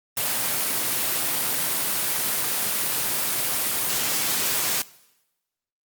white high-pass noise, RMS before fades -24 dBFS, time 0.17-4.82 s, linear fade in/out 2 ms, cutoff 100 Hz, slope 96 dB/octave, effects noise-tail reverb RT60 1.0 s tail -21 dB re dry + Opus 24 kbps

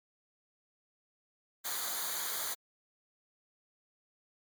white noise with comb filter, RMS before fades -36 dBFS, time 1.64-2.55 s, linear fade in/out 20 ms, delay 0.37 ms, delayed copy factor -0.8, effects MP3 96 kbps

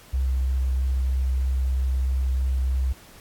sine tone with vibrato, 65 Hz, C2, 11 cents flat, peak -20 dBFS, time 0.13-2.93 s, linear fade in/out 10 ms, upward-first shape triangle, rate 3.1 Hz, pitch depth 9 cents each way, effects pink hiss -49 dBFS RMS until 3.2 s + AAC 64 kbps

